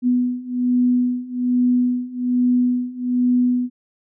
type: beating tone pair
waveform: sine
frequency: 246.9 / 248.1 Hz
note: B3 / B3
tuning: 0 / +8 cents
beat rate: 1.2 Hz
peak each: -20 / -18 dBFS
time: 0.02-3.7 s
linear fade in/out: 50 ms
effects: none

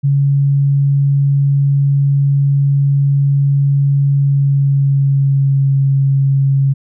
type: tone with pitch glide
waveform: sine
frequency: 140 to 137.04 Hz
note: C#3 to C#3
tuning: +18 to -19 cents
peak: -9 dBFS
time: 0.03-6.74 s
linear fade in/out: 20 ms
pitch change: -37 cents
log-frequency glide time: 4.13-5.76 s
effects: none

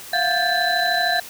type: tone cluster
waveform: sine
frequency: 686 / 719 / 1592 / 1746 / 4011 Hz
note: F5 / F#5 / G6 / A6 / B7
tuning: -31 / -50 / +26 / -14 / +26 cents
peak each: -23 dBFS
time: 0.13-1.2 s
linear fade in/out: 5 ms
effects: tanh soft clip ceiling -10 dBFS + white hiss -38 dBFS RMS until 1.29 s

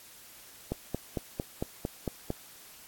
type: click train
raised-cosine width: 2 ms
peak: -17 dBFS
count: 8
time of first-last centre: 0.72-2.304 s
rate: 4.42 Hz
effects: white hiss -52 dBFS RMS until 2.87 s + AAC 64 kbps

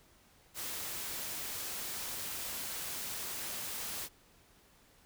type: noise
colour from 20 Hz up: white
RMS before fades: -40 dBFS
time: 0.54-4.09 s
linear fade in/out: 50 ms
effects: pink hiss -64 dBFS RMS until 5.05 s

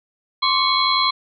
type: tone cluster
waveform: sine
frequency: 1054 / 1145 / 2213 / 3337 / 4104 Hz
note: C6 / D6 / C#7 / G#7 / C8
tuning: +12 / -44 / -3 / +8 / -34 cents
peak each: -20 / -23 / -25 / -24 / -20 dBFS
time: 0.42-1.11 s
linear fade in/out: 10 ms
effects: none

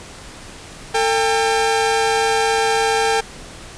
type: tone pair together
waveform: sawtooth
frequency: 449.1 / 801 Hz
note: A4 / G5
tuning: +35 / +37 cents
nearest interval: minor seventh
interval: 1002 cents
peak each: -14 dBFS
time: 0.94-3.21 s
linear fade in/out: 10 ms
effects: pink hiss -37 dBFS RMS until 3.77 s + resampled to 22050 Hz

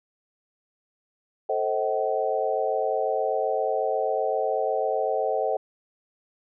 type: chord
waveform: sine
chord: A diminished seventh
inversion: none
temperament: just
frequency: 440 / 528 / 633.6 / 760.3 Hz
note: A4 / C5 / Eb5 / Gb5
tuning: 0 / +16 / +31 / +47 cents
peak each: -28 dBFS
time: 1.49-5.57 s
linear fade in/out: 5 ms
effects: none

